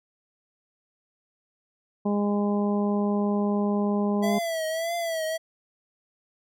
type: harmonic tone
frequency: 204.8 Hz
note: G#3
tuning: 24 cents flat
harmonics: 1 / 2 / 3 / 4 / 5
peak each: -23 / -29 / -33 / -35 / -37 dBFS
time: 2.05-4.39 s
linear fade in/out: 10 ms
type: tone with vibrato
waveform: square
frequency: 659.3 Hz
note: E5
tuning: in tune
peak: -27 dBFS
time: 4.22-5.38 s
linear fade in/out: 20 ms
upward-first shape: triangle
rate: 1.7 Hz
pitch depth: 83 cents each way
effects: none